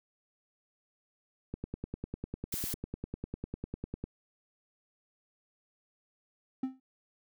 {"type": "click train", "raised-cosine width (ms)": 3, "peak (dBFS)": -24, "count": 26, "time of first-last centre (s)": [1.54, 4.04], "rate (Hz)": 10}
{"type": "noise", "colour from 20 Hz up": "blue", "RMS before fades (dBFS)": -37, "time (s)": [2.52, 2.74], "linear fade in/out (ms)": 5}
{"type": "tone with exponential decay", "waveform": "triangle", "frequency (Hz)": 261.6, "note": "C4", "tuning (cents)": 0, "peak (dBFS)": -25, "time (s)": [6.63, 6.8], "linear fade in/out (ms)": 5, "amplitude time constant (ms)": 35}
{"effects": []}